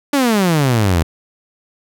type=exponential sweep; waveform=sawtooth; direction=down; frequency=293.7 to 77.78 Hz; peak=-8 dBFS; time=0.13-1.03 s; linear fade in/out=5 ms; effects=none